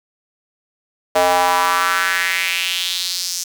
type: tone with high-pass filter sweep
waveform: square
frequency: 89.4 Hz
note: F2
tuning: 41 cents sharp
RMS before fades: -18 dBFS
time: 1.15-3.44 s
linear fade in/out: 10 ms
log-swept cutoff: 630 to 6000 Hz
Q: 3.2
effects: 7-bit